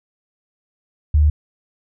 sine tone, 75 Hz, D2, 37 cents sharp, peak -10 dBFS, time 1.14-1.3 s, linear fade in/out 5 ms, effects none

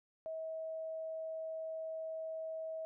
sine tone, 642 Hz, E5, 46 cents flat, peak -39 dBFS, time 0.26-2.85 s, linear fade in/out 0 ms, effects none

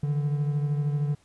triangle beating tone pair, 145.1 / 158.1 Hz, D3 / D#3, -21 / +28 cents, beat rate 13 Hz, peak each -22 / -31 dBFS, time 0.03-1.15 s, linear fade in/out 5 ms, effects pink hiss -63 dBFS RMS until 1.24 s + resampled to 24000 Hz

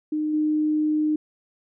sine tone with level steps, 305.6 Hz, D#4, 31 cents flat, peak -22 / -19 dBFS, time 0.12-1.16 s, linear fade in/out 5 ms, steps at 0.33 s, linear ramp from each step 10 ms, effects none

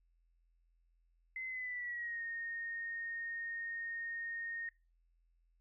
sine tone with pitch glide, 2052 to 1849.4 Hz, C7 to A#6, -34 to -14 cents, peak -39 dBFS, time 1.36-4.69 s, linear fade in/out 2 ms, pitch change -180 cents, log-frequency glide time 1.48-2.22 s, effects noise-tail reverb RT60 0.3 s tail -22 dB re dry + added 42 Hz sine -70 dBFS peak until 5.6 s

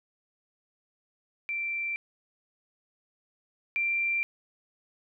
sine tone pair in turn, 2349 / 2362 Hz, D7 / D7, 0 / +9 cents, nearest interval unison, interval 9 cents, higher second, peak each -29 / -25 dBFS, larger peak second, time 1.49-1.96 / 3.76-4.23 s, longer neither, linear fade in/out 0 ms, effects none

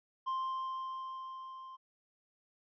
triangle tone with level ramp, 1049 Hz, C6, 4 cents sharp, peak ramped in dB -30 to -45 dBFS, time 0.26-1.77 s, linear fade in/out 20 ms, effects resampled to 11025 Hz

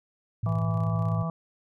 sine tone with tremolo, 110 Hz, A2, in tune, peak -24 dBFS, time 0.43-1.23 s, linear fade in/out 5 ms, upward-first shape square, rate 16 Hz, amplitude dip 30%
harmonic tone, 164.81 Hz, E3, in tune, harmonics 1 / 3 / 4 / 5 / 6 / 7, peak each -28 / -44 / -37 / -43 / -44 / -37 dBFS, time 0.46-1.3 s, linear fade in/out 2 ms
effects none

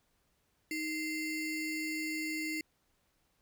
square ring-modulated tone, 1200 Hz, D6, 37 cents sharp, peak -32 dBFS, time 0.71-2.61 s, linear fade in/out 2 ms, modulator 887 Hz, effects pink hiss -75 dBFS RMS until 3.41 s

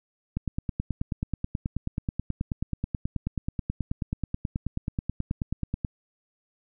click train, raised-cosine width 5 ms, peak -15 dBFS, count 52, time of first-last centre 0.37-5.848 s, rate 9.31 Hz, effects none

